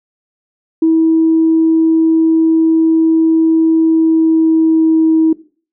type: tone with pitch glide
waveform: sine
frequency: 323.5 to 320.2 Hz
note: E4 to D#4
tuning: -32 to +50 cents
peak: -6 dBFS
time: 0.82-5.33 s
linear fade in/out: 5 ms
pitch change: -18 cents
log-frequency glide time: 3.82-5.17 s
effects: noise-tail reverb RT60 0.4 s tail -18 dB re dry + tanh soft clip ceiling -2 dBFS